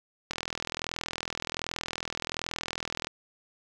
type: click train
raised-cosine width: 0.2 ms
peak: -14 dBFS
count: 115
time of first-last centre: 0.31-3.07 s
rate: 41.3 Hz
effects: none